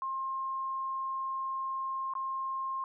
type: tone with dropouts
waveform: sine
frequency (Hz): 1064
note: C6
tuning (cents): +29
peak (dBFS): -32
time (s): 0.02-2.84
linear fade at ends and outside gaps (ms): 1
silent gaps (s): 2.137-2.152
effects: none

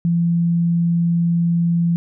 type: tone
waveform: sine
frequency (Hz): 170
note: F3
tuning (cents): -46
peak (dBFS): -14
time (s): 0.05-1.96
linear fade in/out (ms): 0
effects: none

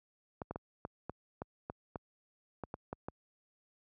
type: clicks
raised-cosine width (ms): 1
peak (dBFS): -25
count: 12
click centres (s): 0.418 / 0.51 / 0.559 / 0.851 / 1.096 / 1.419 / 1.699 / 1.958 / 2.637 / 2.741 / 2.929 / 3.085
effects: high-pass 60 Hz 12 dB/octave

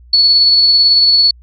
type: tone with tremolo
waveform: sine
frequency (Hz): 4417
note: C#8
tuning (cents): -7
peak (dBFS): -5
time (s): 0.13-1.31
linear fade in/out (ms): 5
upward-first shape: sine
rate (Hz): 18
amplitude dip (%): 25
effects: added 60 Hz sine -38 dBFS peak until 1.42 s

